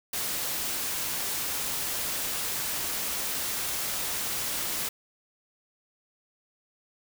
white noise, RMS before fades -31 dBFS, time 0.13-4.89 s, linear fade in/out 5 ms, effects none

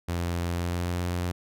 sawtooth tone with pitch glide, 86.4 to 88.27 Hz, F2 to F2, -18 to +19 cents, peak -23 dBFS, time 0.08-1.32 s, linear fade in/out 10 ms, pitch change +37 cents, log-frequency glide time 0.5-0.97 s, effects none

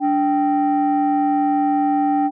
sine tone pair together, 291.7 / 780.1 Hz, D4 / G5, -12 / -9 cents, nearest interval octave + perfect fourth, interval 1703 cents, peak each -16 dBFS, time 0-2.31 s, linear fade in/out 50 ms, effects tanh soft clip ceiling -11 dBFS

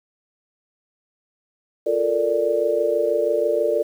sine chord, Bb major seventh, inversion second, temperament equal, 349.2 / 440 / 466.2 / 587.3 Hz, F4 / A4 / Bb4 / D5, 0 / 0 / 0 / 0 cents, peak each -27 / -23 / -23 / -21 dBFS, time 1.86-3.83 s, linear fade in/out 10 ms, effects 8-bit

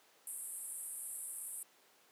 pink band-pass noise, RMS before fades -45 dBFS, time 0.27-1.63 s, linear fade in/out 2 ms, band 8200 to 12000 Hz, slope 96 dB/octave, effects pink hiss -66 dBFS RMS until 2.11 s + high-pass 400 Hz 12 dB/octave

